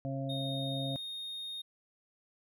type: harmonic tone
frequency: 135.5 Hz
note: C#3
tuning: 39 cents flat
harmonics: 1 / 2 / 4 / 5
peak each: -36 / -39 / -42 / -43 dBFS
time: 0.05-0.96 s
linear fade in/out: 0 ms
type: tone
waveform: triangle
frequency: 3700 Hz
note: A#7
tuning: 14 cents flat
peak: -37 dBFS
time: 0.29-1.62 s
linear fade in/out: 10 ms
effects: none